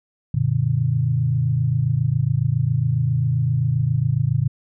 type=tone cluster; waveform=sine; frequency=93.9 / 120.8 / 148.2 Hz; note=F#2 / B2 / D3; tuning=+26 / -38 / +16 cents; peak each=-27 / -19 / -21 dBFS; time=0.34-4.48 s; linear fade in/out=5 ms; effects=none